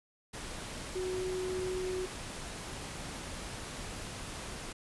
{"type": "tone in noise", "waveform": "sine", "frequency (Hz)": 370, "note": "F#4", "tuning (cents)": 0, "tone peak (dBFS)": -33, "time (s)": [0.95, 2.06], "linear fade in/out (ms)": 10, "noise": "pink", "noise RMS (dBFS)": -42, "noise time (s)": [0.33, 4.73], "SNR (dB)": 6, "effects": ["resampled to 24000 Hz"]}